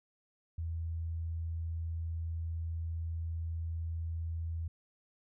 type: tone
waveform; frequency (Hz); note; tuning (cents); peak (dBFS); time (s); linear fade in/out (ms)
sine; 82.41; E2; 0; -34; 0.58-4.68; 5
effects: none